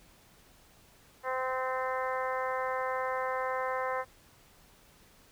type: harmonic tone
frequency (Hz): 258.7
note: C4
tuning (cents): -19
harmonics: 2 / 3 / 4 / 5 / 6 / 7 / 8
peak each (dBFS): -34 / -38 / -35 / -40 / -43 / -41 / -45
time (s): 1.23-4.05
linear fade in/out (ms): 50
effects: pink hiss -60 dBFS RMS until 5.31 s